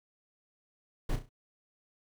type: noise with echo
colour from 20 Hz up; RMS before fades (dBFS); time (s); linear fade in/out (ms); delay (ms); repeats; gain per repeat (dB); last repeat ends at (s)
brown; -31; 1.09-1.16; 5; 33; 4; -8; 1.292
effects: none